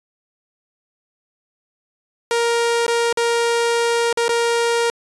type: tone with dropouts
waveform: sawtooth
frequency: 468.3 Hz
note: A#4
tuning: 8 cents sharp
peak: -12 dBFS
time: 2.31-4.9 s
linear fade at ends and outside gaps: 1 ms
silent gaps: 2.865-2.88 / 3.127-3.173 / 4.128-4.173 / 4.282-4.292 s
effects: resampled to 24000 Hz